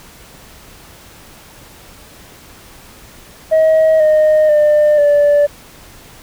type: tone with pitch steps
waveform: sine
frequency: 635 / 616.9 / 599.4 / 582.3 Hz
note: D#5 / D#5 / D5 / D5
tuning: +35 / -15 / +35 / -15 cents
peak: -5 dBFS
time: 3.51-5.47 s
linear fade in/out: 20 ms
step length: 490 ms
effects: tanh soft clip ceiling -6 dBFS + pink hiss -40 dBFS RMS until 6.22 s